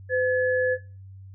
sine tone pair together, 508 / 1708.7 Hz, B4 / G#6, +49 / +49 cents, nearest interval octave + major sixth, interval 2100 cents, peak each -22 / -23 dBFS, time 0.09-0.78 s, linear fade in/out 50 ms, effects noise-tail reverb RT60 0.3 s tail -17 dB re dry + added 96 Hz sine -41 dBFS peak until 1.34 s

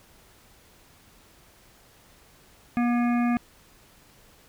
harmonic tone with a mistuned harmonic, 240 Hz, B3, 49 cents flat, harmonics 1 / 3 / 5 / 7 / 9 / 10, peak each -21 / -31 / -35 / -38 / -40 / -41 dBFS, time 2.77-3.37 s, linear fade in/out 0 ms, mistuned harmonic 10, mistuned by +45 cents, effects pink hiss -56 dBFS RMS until 4.48 s

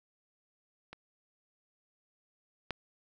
clicks, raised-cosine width 0.3 ms, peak -29 / -18 dBFS, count 2, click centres 0.93 / 2.707 s, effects none

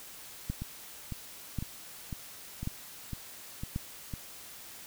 two click trains, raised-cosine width 5 ms, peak -24 / -20 dBFS, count 8 / 4, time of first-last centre 0.62-4.138 / 0.5-3.761 s, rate 1.99 / 0.92 Hz, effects white hiss -48 dBFS RMS until 4.86 s

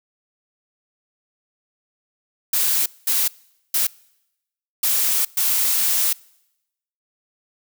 blue noise bursts at uneven times, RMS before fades -19 dBFS, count 5, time 2.53-2.86 / 3.07-3.28 / 3.74-3.87 / 4.83-5.25 / 5.37-6.13 s, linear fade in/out 5 ms, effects noise-tail reverb RT60 0.9 s tail -25 dB re dry

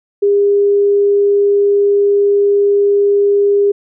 sine tone, 404.4 Hz, G#4, 46 cents flat, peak -8 dBFS, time 0.22-3.72 s, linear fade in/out 10 ms, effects none

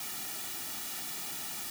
white noise with comb filter, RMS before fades -39 dBFS, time 0-1.7 s, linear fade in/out 2 ms, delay 1.9 ms, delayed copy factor -0.75, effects none

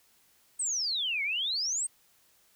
sine exponential two-way sweep, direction down then up, 8600 to 2142 to 8600 Hz, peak -28 dBFS, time 0.59-1.87 s, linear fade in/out 10 ms, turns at 1.23 s, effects white hiss -65 dBFS RMS until 2.55 s

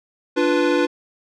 square chord, B diminished, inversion first, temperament equal, 293.7 / 349.2 / 493.9 Hz, D4 / F4 / B4, 0 / 0 / 0 cents, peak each -21 dBFS, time 0.36-0.87 s, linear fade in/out 20 ms, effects low-pass 4000 Hz 12 dB/octave

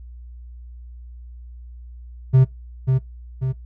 triangle tone with echo, 130.81 Hz, C3, in tune, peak -7 dBFS, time 2.33-2.45 s, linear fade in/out 20 ms, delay 540 ms, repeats 2, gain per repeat -5 dB, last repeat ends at 3.53 s, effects noise-tail reverb RT60 0.2 s tail -23 dB re dry + added 60 Hz sine -36 dBFS peak until 3.65 s

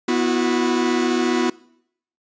45% pulse chord, B suspended fourth, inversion none, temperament equal with one note detuned, 246.9 / 329.6 / 364.3 Hz, B3 / E4 / F#4, 0 / 0 / -27 cents, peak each -21 / -23 / -22 dBFS, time 0.08-1.5 s, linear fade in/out 5 ms, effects noise-tail reverb RT60 0.7 s tail -22 dB re dry + resampled to 16000 Hz

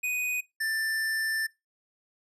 square tone pair in turn, 2489 / 1773.7 Hz, D#7 / A6, 0 / +13 cents, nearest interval tritone, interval 587 cents, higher first, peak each -28 dBFS, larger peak neither, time 0.03-0.41 / 0.6-1.47 s, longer second, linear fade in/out 10 ms, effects noise-tail reverb RT60 0.2 s tail -21 dB re dry + resampled to 32000 Hz

